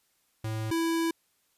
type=tone pair in turn; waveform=square; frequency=110 / 330.4 Hz; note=A2 / E4; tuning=0 / +4 cents; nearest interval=octave + perfect fifth; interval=1904 cents; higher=second; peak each=-31 / -26 dBFS; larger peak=second; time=0.44-0.71 / 0.71-1.11 s; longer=second; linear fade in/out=5 ms; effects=white hiss -71 dBFS RMS until 1.57 s + resampled to 32000 Hz

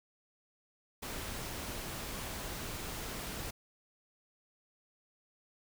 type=noise; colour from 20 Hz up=pink; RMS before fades=-41 dBFS; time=1.02-3.51 s; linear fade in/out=10 ms; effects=none

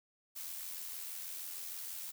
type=noise with amplitude modulation; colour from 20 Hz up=blue; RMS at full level=-42 dBFS; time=0.35-2.12 s; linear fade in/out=20 ms; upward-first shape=sine; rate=86.3 Hz; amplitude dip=40%; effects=none

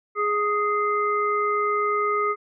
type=harmonic tone; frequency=415.8 Hz; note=G#4; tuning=2 cents sharp; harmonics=1 / 3 / 5; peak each=-25 / -22 / -31 dBFS; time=0.15-2.36 s; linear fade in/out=50 ms; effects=none

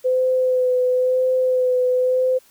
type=tone with vibrato; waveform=sine; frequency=508 Hz; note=B4; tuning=49 cents sharp; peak=-15 dBFS; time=0.04-2.39 s; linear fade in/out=20 ms; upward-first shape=sine; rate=0.98 Hz; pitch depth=19 cents each way; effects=white hiss -54 dBFS RMS until 2.5 s

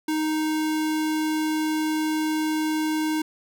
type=tone; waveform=square; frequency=311.1 Hz; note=D#4; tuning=in tune; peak=-23 dBFS; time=0.08-3.22 s; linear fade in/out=5 ms; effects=none

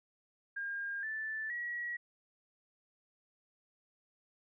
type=tone with pitch steps; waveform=sine; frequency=1612 / 1757.9 / 1917 Hz; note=G6 / A6 / A#6; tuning=+48 / -2 / +48 cents; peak=-36 dBFS; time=0.56-1.97 s; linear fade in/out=10 ms; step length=470 ms; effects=none

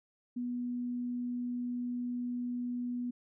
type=tone; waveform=sine; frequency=244.5 Hz; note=B3; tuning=17 cents flat; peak=-33 dBFS; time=0.36-3.11 s; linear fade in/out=10 ms; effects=none

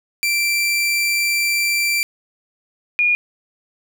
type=tone pair in turn; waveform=sawtooth / sine; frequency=2349 / 2434 Hz; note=D7 / D#7; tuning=0 / -39 cents; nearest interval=minor second; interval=61 cents; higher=second; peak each=-13 dBFS; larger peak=neither; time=0.23-2.03 / 2.99-3.15 s; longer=first; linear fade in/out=0 ms; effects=none

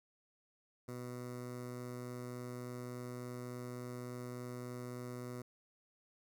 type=tone with notch filter; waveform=15% pulse; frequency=123.47 Hz; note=B2; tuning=in tune; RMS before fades=-45 dBFS; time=0.88-5.42 s; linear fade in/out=5 ms; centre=3100 Hz; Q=0.89; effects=none

